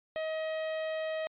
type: tone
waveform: 45% pulse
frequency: 633 Hz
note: D#5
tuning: 30 cents sharp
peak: -32 dBFS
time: 0.16-1.27 s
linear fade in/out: 0 ms
effects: resampled to 8000 Hz